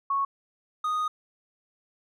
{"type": "tone pair in turn", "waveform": ["sine", "triangle"], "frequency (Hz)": [1105, 1240.3], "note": ["C#6", "D#6"], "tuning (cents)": [-6, -6], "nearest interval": "major second", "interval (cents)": 200, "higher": "second", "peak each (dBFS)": -23, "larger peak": "neither", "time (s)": [[0.1, 0.25], [0.84, 1.08]], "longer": "second", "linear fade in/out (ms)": 5, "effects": []}